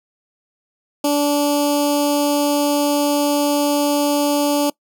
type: tone with notch filter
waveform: 15% pulse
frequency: 290 Hz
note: D4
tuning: 22 cents flat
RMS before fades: -17 dBFS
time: 1.04-4.7 s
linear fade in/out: 5 ms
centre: 1700 Hz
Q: 0.51
effects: noise-tail reverb RT60 0.1 s tail -23 dB re dry